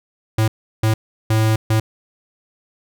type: tone bursts at uneven times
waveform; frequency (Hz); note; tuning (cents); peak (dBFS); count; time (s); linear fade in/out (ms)
square; 110; A2; 0; -14; 4; 0.38-0.48 / 0.83-0.94 / 1.3-1.56 / 1.7-1.8; 5
effects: none